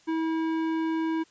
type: tone with tanh clipping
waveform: sine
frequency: 323 Hz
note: E4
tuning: 35 cents flat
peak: -27 dBFS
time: 0.07-1.24 s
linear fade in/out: 20 ms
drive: 15 dB
effects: white hiss -60 dBFS RMS until 1.3 s + resampled to 16000 Hz